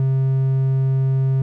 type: tone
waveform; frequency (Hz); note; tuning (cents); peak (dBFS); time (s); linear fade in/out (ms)
triangle; 133.3; C3; +33; -13; 0-1.42; 2
effects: none